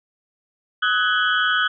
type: tone cluster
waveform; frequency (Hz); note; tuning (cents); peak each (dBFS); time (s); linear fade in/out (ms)
sine; 1269 / 1491 / 1667 / 3037 / 3309; D#6 / F#6 / G#6 / F#7 / G#7; +34 / +13 / +6 / +44 / -7; -23 / -19 / -28 / -27 / -27; 0.82-1.68; 10
effects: none